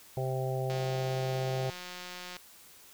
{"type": "harmonic tone", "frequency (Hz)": 130.81, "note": "C3", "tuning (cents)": 0, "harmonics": [1, 3, 4, 5, 6], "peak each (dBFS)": [-32, -37, -38, -39, -40], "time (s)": [0.17, 1.7], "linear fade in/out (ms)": 2}
{"type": "click train", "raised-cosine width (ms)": 0.2, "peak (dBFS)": -25, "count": 301, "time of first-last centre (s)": [0.7, 2.367], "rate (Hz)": 180}
{"effects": ["white hiss -55 dBFS RMS until 2.93 s"]}